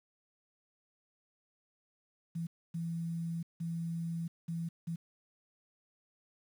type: tone bursts at uneven times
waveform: sine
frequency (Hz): 167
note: E3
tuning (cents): +23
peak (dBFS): -34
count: 5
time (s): 2.35-2.47 / 2.74-3.43 / 3.6-4.28 / 4.48-4.69 / 4.87-4.96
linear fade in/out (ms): 10
effects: 10-bit